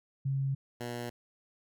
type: tone pair in turn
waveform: sine / 10% pulse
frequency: 136.1 / 120.14 Hz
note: C#3 / B2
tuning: -31 / -47 cents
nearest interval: major second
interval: 216 cents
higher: first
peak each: -28 dBFS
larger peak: neither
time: 0.25-0.55 / 0.8-1.1 s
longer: neither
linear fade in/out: 10 ms
effects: none